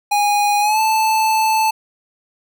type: tone with pitch glide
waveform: square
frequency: 823 to 877 Hz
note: G#5 to A5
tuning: -16 to -6 cents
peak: -14 dBFS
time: 0.11-1.71 s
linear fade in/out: 10 ms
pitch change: +110 cents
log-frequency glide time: 0.6-0.8 s
effects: none